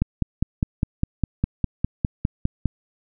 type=click train; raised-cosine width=5 ms; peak=-7 dBFS; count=14; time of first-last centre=0.02-2.657 s; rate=4.93 Hz; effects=none